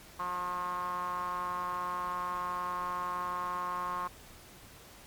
sawtooth tone with band-pass filter, 178.9 Hz, F3, 42 cents sharp, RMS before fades -35 dBFS, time 0.19-4.08 s, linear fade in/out 10 ms, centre 1100 Hz, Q 8.6, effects pink hiss -53 dBFS RMS until 5.06 s + MP3 96 kbps

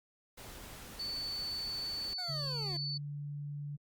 pink noise, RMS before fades -49 dBFS, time 0.37-2.14 s, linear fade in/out 10 ms
sine tone, 4487 Hz, C#8, 20 cents sharp, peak -36 dBFS, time 0.99-2.98 s, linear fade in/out 10 ms
25% pulse linear sweep, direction down, 750 to 329.6 Hz, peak -40 dBFS, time 2.18-2.77 s, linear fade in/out 5 ms
sine tone with pitch glide, 143.5 to 145.08 Hz, D3 to D3, -40 to -21 cents, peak -38 dBFS, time 2.28-3.77 s, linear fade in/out 20 ms, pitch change +19 cents, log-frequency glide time 2.45-2.98 s
effects Opus 48 kbps

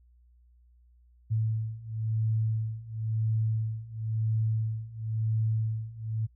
sine beating tone pair, 110 / 110.97 Hz, A2 / A2, 0 / +15 cents, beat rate 0.97 Hz, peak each -31 / -29 dBFS, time 1.3-6.27 s, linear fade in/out 20 ms, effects noise-tail reverb RT60 0.1 s tail -24 dB re dry + added 60 Hz sine -57 dBFS peak until 6.35 s

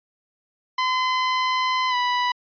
sawtooth tone with pitch glide, 1023 to 985.9 Hz, C6 to B5, -39 to -3 cents, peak -16 dBFS, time 0.78-2.32 s, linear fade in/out 5 ms, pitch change -64 cents, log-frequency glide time 1.89-1.95 s, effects resampled to 11025 Hz

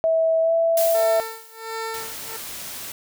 sine tone with pitch glide, 650 to 662.1 Hz, E5 to E5, -24 to +7 cents, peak -16 dBFS, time 0.04-1.2 s, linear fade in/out 0 ms, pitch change +31 cents, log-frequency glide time 0.41-0.53 s
blue noise with exponential decay, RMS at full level -24 dBFS, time 0.77-2.02 s, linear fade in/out 2 ms, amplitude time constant 270 ms
15% pulse tone with tremolo, 448.7 Hz, A4, 34 cents sharp, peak -20 dBFS, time 0.94-2.37 s, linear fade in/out 10 ms, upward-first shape sine, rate 1.4 Hz, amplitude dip 95%
white noise, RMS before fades -34 dBFS, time 1.94-2.92 s, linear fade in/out 2 ms
effects none

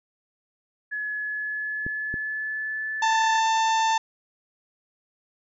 sine tone with pitch glide, 1700 to 1747.8 Hz, G#6 to A6, +40 to -12 cents, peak -27 dBFS, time 0.91-3.41 s, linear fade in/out 20 ms, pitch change +48 cents, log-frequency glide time 1.14-3.15 s
clicks, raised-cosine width 3 ms, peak -20 dBFS, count 2, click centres 1.865 / 2.141 s
harmonic tone, 891 Hz, A5, 22 cents sharp, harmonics 1 / 2 / 3 / 4 / 5 / 6 / 7 / 8, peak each -20 / -30 / -35 / -33 / -39 / -41 / -37 / -42 dBFS, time 3.02-3.98 s, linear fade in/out 5 ms
effects none

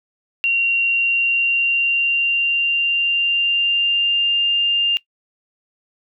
sine tone with pitch glide, 2756 to 2801 Hz, F7 to F7, -24 to +4 cents, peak -14 dBFS, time 0.44-4.97 s, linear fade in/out 0 ms, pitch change +28 cents, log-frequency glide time 0.81-4.4 s, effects noise-tail reverb RT60 0.1 s tail -20 dB re dry

